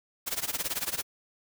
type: noise with tremolo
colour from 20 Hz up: white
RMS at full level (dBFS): -29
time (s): 0.26-1.03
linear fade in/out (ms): 20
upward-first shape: sine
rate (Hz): 18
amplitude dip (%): 90
effects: none